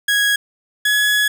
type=tone pair in turn; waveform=30% pulse; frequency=1657 / 1687.9 Hz; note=G#6 / G#6; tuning=-4 / +28 cents; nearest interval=unison; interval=32 cents; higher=second; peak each=-11 dBFS; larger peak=neither; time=0.08-0.36 / 0.85-1.28 s; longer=second; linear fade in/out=5 ms; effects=none